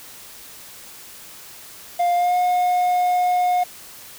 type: tone with pitch glide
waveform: triangle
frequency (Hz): 702 to 720.1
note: F5 to F#5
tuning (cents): +9 to -47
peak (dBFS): -14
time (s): 1.99-3.64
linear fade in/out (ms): 10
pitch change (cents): +44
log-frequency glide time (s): 2.15-2.36
effects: white hiss -41 dBFS RMS until 4.18 s